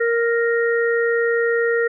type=harmonic tone; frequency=466.2 Hz; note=A#4; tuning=in tune; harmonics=1 / 3 / 4; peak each=-17 / -26 / -23 dBFS; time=0-1.88 s; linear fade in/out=10 ms; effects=none